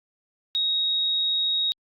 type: tone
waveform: sine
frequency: 3773 Hz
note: A#7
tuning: 20 cents sharp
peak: -21 dBFS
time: 0.55-1.72 s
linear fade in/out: 0 ms
effects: Opus 48 kbps